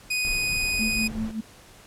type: tone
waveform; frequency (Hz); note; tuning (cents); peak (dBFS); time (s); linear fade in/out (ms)
sawtooth; 2489; D#7; 0; -20; 0.1-1.08; 10
type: noise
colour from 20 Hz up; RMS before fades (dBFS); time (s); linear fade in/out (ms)
brown; -35; 0.25-1.31; 0
type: tone with tremolo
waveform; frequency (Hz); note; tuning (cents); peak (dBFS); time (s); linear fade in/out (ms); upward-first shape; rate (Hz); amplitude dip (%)
sine; 220; A3; 0; -24; 0.79-1.41; 10; sine; 5.2; 75
effects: pink hiss -50 dBFS RMS until 1.86 s + low-pass 12000 Hz 12 dB/octave